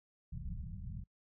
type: low-pass noise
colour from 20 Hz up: pink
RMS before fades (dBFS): -43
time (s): 0.32-1.04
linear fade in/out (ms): 10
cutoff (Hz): 200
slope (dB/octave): 96
effects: noise-tail reverb RT60 0.1 s tail -26 dB re dry